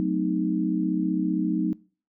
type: chord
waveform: sine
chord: F# diminished seventh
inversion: none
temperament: equal with one note detuned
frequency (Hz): 185 / 220 / 255.9 / 311.1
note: F#3 / A3 / C4 / Eb4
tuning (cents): 0 / 0 / -38 / 0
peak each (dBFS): -26 / -31 / -30 / -26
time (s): 0-1.73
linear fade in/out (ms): 0
effects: noise-tail reverb RT60 0.4 s tail -23 dB re dry